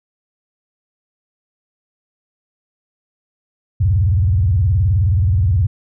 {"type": "tone with vibrato", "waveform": "sine", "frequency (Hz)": 90.7, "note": "F#2", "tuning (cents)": -34, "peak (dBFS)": -11, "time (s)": [3.8, 5.67], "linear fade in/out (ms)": 10, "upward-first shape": "square", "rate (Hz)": 19, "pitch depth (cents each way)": 280, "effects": []}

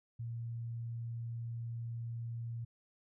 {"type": "tone", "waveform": "sine", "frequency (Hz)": 116.54, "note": "A#2", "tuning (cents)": 0, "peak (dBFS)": -38, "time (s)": [0.19, 2.65], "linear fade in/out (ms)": 10, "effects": []}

